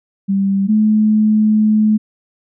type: tone pair in turn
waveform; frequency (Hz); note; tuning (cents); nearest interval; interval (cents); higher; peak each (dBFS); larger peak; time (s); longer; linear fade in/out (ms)
sine; 196 / 214.6; G3 / A3; 0 / -43; major second; 157; second; -12 / -9; second; 0.28-0.68 / 0.68-1.98; second; 20
effects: none